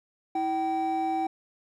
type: tone pair together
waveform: triangle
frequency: 325.3 / 770.1 Hz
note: E4 / G5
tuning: -23 / -31 cents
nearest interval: octave + minor third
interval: 1492 cents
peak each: -28 / -24 dBFS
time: 0.35-1.27 s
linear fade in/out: 5 ms
effects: tanh soft clip ceiling -17 dBFS